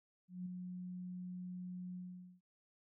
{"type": "tone with ADSR envelope", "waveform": "sine", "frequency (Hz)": 180.9, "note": "F#3", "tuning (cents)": -39, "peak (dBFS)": -39, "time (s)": [0.28, 2.41], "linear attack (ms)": 180, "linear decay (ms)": 5, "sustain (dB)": -4, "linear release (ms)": 460, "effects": []}